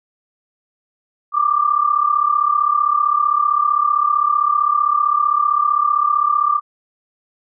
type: tone pair together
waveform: sine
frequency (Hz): 1165.5 / 1201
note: D6 / D6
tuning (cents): -14 / +38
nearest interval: minor second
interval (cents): 52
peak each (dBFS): -16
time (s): 1.32-6.61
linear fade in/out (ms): 50
effects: none